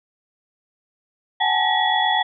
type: tone cluster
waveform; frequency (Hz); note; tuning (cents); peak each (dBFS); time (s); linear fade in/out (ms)
sine; 750 / 830 / 878 / 1915 / 3382; F#5 / G#5 / A5 / A#6 / G#7; +23 / -1 / -4 / +46 / +31; -23; 1.4-2.23; 10
effects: none